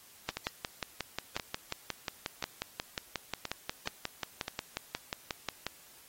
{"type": "two click trains", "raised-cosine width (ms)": 0.2, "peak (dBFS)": [-17, -15], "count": [5, 31], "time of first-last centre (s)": [[0.37, 4.481], [0.29, 5.666]], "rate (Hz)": [0.973, 5.58], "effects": ["white hiss -57 dBFS RMS until 6.08 s", "AAC 48 kbps"]}